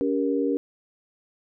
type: chord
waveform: sine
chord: G diminished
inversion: second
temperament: just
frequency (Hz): 282.2 / 392 / 470.4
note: Db4 / G4 / Bb4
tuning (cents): +31 / 0 / +16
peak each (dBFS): -24 / -28 / -26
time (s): 0.01-0.57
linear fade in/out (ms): 0
effects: none

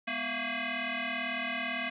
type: tone with frequency modulation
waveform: sine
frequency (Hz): 210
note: G#3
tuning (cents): +19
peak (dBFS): -31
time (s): 0.07-1.9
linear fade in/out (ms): 10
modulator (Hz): 458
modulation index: 5.9
effects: none

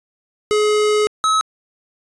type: tone pair in turn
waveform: square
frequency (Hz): 422.5 / 1286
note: G#4 / E6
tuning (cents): +30 / -43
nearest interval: octave + perfect fifth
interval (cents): 1927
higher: second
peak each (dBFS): -14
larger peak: neither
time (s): 0.51-1.07 / 1.24-1.41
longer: first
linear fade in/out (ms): 0
effects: resampled to 22050 Hz

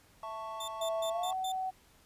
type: chord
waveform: triangle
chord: A major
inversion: second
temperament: equal with one note detuned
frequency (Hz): 659.3 / 884.6 / 1108.7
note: E5 / A5 / C#6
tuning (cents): 0 / +9 / 0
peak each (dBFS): -42 / -41 / -40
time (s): 0.23-1.33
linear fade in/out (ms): 2
type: tone bursts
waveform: sawtooth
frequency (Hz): 3557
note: A7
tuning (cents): +18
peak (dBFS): -36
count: 5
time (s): 0.6-1.52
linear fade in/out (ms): 5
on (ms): 80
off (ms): 130
type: tone with pitch glide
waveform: sine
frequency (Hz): 659.3 to 753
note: E5 to F#5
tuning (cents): 0 to +30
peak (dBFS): -32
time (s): 0.8-1.71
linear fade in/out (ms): 20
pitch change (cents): +230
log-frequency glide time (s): 1.1-1.32
effects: pink hiss -63 dBFS RMS until 2.05 s + resampled to 32000 Hz

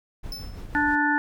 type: noise with tremolo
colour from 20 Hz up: brown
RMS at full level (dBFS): -35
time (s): 0.23-0.96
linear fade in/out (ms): 10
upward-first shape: triangle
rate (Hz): 6.1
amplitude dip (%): 50
type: tone with exponential decay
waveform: 45% pulse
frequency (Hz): 5274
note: E8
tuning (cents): 0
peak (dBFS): -30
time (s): 0.32-0.65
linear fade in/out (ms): 2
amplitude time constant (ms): 70
type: harmonic tone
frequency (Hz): 293.7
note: D4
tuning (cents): 0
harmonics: 1 / 3 / 5 / 6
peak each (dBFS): -25 / -25 / -25 / -25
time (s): 0.75-1.18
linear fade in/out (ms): 0
effects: none

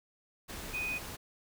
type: tone in noise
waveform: sine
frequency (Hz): 2491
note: D#7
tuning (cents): +1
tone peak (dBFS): -33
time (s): 0.73-0.99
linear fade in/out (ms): 20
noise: pink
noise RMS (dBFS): -43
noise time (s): 0.48-1.17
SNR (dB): +7
effects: none

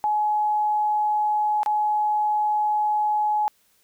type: tone with dropouts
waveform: sine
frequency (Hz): 845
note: G#5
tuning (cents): +30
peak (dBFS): -19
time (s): 0.04-3.48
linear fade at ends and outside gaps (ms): 0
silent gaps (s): 1.632-1.661
effects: white hiss -63 dBFS RMS until 3.83 s

